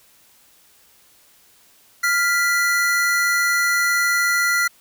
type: tone pair together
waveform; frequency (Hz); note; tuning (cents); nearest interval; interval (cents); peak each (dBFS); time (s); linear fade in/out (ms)
square; 1396.9 / 1975.5; F6 / B6; 0 / 0; tritone; 600; -20; 2.03-4.68; 10
effects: white hiss -54 dBFS RMS until 4.8 s